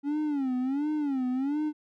triangle tone with vibrato, 277.2 Hz, C#4, in tune, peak -24 dBFS, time 0.03-1.73 s, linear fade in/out 50 ms, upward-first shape sine, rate 1.4 Hz, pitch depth 170 cents each way, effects none

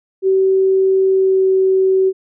sine tone with pitch glide, 382.2 to 379.8 Hz, G4 to F#4, -44 to +45 cents, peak -10 dBFS, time 0.22-2.13 s, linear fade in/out 50 ms, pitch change -11 cents, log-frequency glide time 1.09-1.47 s, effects none

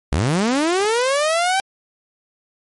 sawtooth linear sweep, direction up, 58.7 to 784 Hz, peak -12 dBFS, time 0.12-1.6 s, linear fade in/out 0 ms, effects MP3 48 kbps

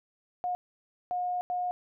sine tone bursts at uneven times, 719 Hz, F#5, 50 cents flat, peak -28 dBFS, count 3, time 0.44-0.55 / 1.11-1.41 / 1.5-1.71 s, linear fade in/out 0 ms, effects none

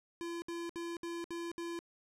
square tone bursts, 340 Hz, F4, 46 cents flat, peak -39 dBFS, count 6, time 0.21-1.79 s, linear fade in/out 0 ms, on 210 ms, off 64 ms, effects low-pass 10000 Hz 12 dB/octave

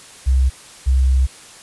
sine tone pair in turn, 65.41 / 65.41 Hz, C2 / C2, 0 / 0 cents, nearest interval unison, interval 0 cents, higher neither, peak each -11 dBFS, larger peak neither, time 0.26-0.5 / 0.86-1.27 s, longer second, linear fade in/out 20 ms, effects white hiss -41 dBFS RMS until 1.62 s + resampled to 24000 Hz

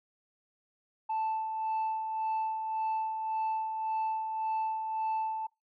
sine tone with tremolo, 880 Hz, A5, in tune, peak -26 dBFS, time 1.09-5.47 s, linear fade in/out 10 ms, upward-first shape sine, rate 1.8 Hz, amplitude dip 50%, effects noise-tail reverb RT60 0.2 s tail -24 dB re dry + tanh soft clip ceiling -27 dBFS

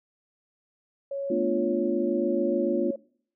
sine tone with tremolo, 554.4 Hz, C#5, in tune, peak -27 dBFS, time 1.11-2.96 s, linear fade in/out 5 ms, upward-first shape triangle, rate 0.89 Hz, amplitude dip 40%
sine chord, B half-diminished seventh, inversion third, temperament equal, 220 / 246.9 / 293.7 / 349.2 Hz, A3 / B3 / D4 / F4, 0 / 0 / 0 / 0 cents, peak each -32 / -30 / -31 / -26 dBFS, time 1.3-2.91 s, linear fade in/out 5 ms
effects noise-tail reverb RT60 0.6 s tail -24 dB re dry

